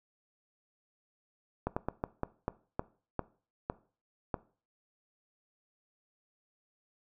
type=slowing click train; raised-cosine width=1 ms; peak=-17 dBFS; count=10; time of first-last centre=1.67-4.342 s; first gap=95 ms; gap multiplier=1.27; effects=noise-tail reverb RT60 0.4 s tail -19 dB re dry